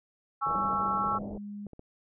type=chord; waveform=sine; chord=C# minor; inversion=second; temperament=just; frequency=831.5 / 1108.7 / 1330.5 Hz; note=G#5 / C#6 / E6; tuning=+2 / 0 / +16 cents; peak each=-33 / -31 / -29 dBFS; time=0.41-1.19 s; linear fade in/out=20 ms
type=low-pass noise; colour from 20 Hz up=white; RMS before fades=-41 dBFS; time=0.46-1.38 s; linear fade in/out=5 ms; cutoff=710 Hz; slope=48 dB/octave
type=tone with pitch glide; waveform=sine; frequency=196 to 205 Hz; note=G3 to G#3; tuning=0 to -22 cents; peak=-37 dBFS; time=0.55-1.67 s; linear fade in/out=2 ms; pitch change=+78 cents; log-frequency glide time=0.93-1.17 s
type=clicks; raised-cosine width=2 ms; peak=-33 dBFS; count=4; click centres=1.108 / 1.667 / 1.733 / 1.794 s
effects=none